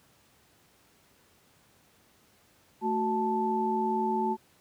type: tone cluster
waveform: sine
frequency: 220.8 / 371 / 878 Hz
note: A3 / F#4 / A5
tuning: +6 / +5 / -4 cents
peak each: -31 / -31 / -28 dBFS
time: 2.81-4.37 s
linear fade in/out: 50 ms
effects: pink hiss -63 dBFS RMS until 4.6 s + high-pass 80 Hz 12 dB/octave